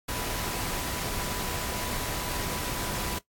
sine tone in noise, 987.8 Hz, B5, in tune, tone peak -42 dBFS, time 0.08-3.19 s, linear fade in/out 10 ms, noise pink, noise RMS -32 dBFS, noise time 0.08-3.19 s, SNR -13 dB, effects noise-tail reverb RT60 0.1 s tail -17 dB re dry + AAC 64 kbps

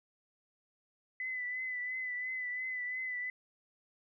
sine tone with vibrato, 2007 Hz, B6, 27 cents sharp, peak -35 dBFS, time 1.2-3.3 s, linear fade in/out 2 ms, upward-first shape triangle, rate 2.9 Hz, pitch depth 39 cents each way, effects none

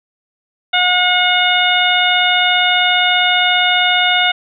harmonic tone, 723 Hz, F#5, 40 cents flat, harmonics 1 / 2 / 3 / 4 / 5, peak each -17 / -17 / -17 / -17 / -17 dBFS, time 0.73-4.32 s, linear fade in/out 10 ms, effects none

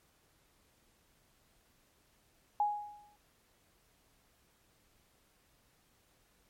sine tone with exponential decay, 830.6 Hz, G#5, in tune, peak -25 dBFS, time 2.6-3.16 s, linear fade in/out 2 ms, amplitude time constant 120 ms, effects pink hiss -70 dBFS RMS until 6.49 s + MP3 64 kbps

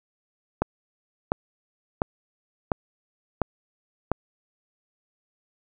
click train, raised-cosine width 1 ms, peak -7 dBFS, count 6, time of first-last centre 0.62-4.117 s, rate 1.43 Hz, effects none

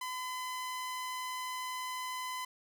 sawtooth tone, 1014 Hz, B5, 45 cents sharp, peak -33 dBFS, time 0.01-2.45 s, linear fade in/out 5 ms, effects none

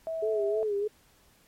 sine tone, 650 Hz, E5, 24 cents flat, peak -30 dBFS, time 0.07-0.63 s, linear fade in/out 0 ms
sine tone with vibrato, 419.8 Hz, G#4, 19 cents sharp, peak -26 dBFS, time 0.22-0.88 s, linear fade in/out 10 ms, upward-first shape sine, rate 3.2 Hz, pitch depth 82 cents each way
effects pink hiss -62 dBFS RMS until 1.47 s + MP3 64 kbps

